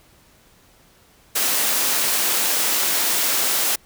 white high-pass noise, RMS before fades -20 dBFS, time 1.35-3.76 s, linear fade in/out 10 ms, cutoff 250 Hz, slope 12 dB/octave, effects pink hiss -54 dBFS RMS until 3.85 s

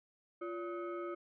sine tone with frequency modulation, 348.4 Hz, F4, 4 cents flat, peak -38 dBFS, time 0.41-1.15 s, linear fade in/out 10 ms, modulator 920 Hz, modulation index 0.97, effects none

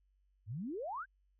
sine exponential sweep, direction up, 92.5 to 1659 Hz, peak -38 dBFS, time 0.46-1.06 s, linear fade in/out 50 ms, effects added 48 Hz sine -70 dBFS peak until 1.39 s

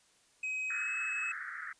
triangle tone with pitch glide, 2533 to 2579 Hz, D#7 to E7, +30 to -39 cents, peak -32 dBFS, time 0.43-1.32 s, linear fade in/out 5 ms, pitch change +31 cents, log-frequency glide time 0.73-0.92 s
pink band-pass noise, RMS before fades -42 dBFS, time 0.7-1.73 s, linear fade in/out 2 ms, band 1300 to 2000 Hz, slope 96 dB/octave
effects white hiss -67 dBFS RMS until 1.79 s + resampled to 22050 Hz

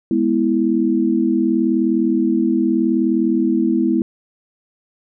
sine chord, E major, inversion first, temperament equal with one note detuned, 207.7 / 246.9 / 327.7 Hz, G#3 / B3 / E4, 0 / 0 / -10 cents, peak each -20 / -18 / -17 dBFS, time 0.11-4.02 s, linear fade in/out 2 ms, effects none

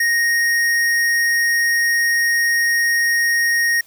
sine tone with tanh clipping, 1864.7 Hz, A#6, in tune, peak -16 dBFS, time 0-3.81 s, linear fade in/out 5 ms, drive 18 dB, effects white hiss -51 dBFS RMS until 3.86 s

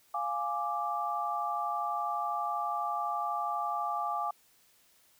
sine chord, D diminished, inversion first, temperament equal, 698.5 / 830.6 / 1174.7 Hz, F5 / Ab5 / D6, 0 / 0 / 0 cents, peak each -36 / -35 / -33 dBFS, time 0.14-4.31 s, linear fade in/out 5 ms, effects white hiss -65 dBFS RMS until 5.19 s

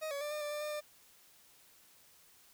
40% pulse tone with pitch steps, 626 / 564 / 592 / 603 / 590 / 595 / 602 / 598 Hz, D#5 / C#5 / D5 / D5 / D5 / D5 / D5 / D5, +10 / +30 / +14 / +46 / +8 / +22 / +43 / +31 cents, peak -36 dBFS, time 0.01-0.81 s, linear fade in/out 20 ms, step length 100 ms, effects white hiss -63 dBFS RMS until 2.53 s

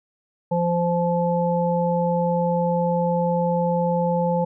harmonic tone, 173 Hz, F3, 16 cents flat, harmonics 1 / 3 / 5, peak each -22 / -22 / -25 dBFS, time 0.51-4.45 s, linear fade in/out 10 ms, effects none

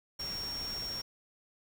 sine tone in noise, 5540 Hz, F8, 15 cents flat, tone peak -36 dBFS, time 0.19-1.02 s, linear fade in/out 10 ms, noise pink, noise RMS -45 dBFS, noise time 0.19-1.02 s, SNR +6 dB, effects none

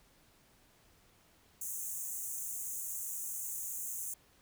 pink high-pass noise, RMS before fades -40 dBFS, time 1.61-4.14 s, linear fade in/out 5 ms, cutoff 6300 Hz, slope 96 dB/octave, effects pink hiss -66 dBFS RMS until 4.41 s

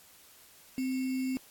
sine tone with sample-and-hold, 260 Hz, C4, 11 cents flat, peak -29 dBFS, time 0.78-1.37 s, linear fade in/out 0 ms, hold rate 2450 Hz, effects white hiss -57 dBFS RMS until 1.5 s + AAC 64 kbps

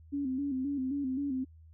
sine tone with vibrato, 271.3 Hz, C#4, 37 cents flat, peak -30 dBFS, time 0.12-1.45 s, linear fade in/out 20 ms, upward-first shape square, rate 3.8 Hz, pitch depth 76 cents each way, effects added 80 Hz sine -52 dBFS peak until 1.73 s

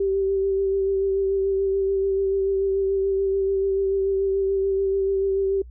sine tone with vibrato, 389.2 Hz, G4, 12 cents flat, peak -19 dBFS, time 0-5.62 s, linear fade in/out 5 ms, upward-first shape sine, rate 6.9 Hz, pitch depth 19 cents each way, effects noise-tail reverb RT60 0.1 s tail -25 dB re dry + added 60 Hz sine -39 dBFS peak until 5.7 s

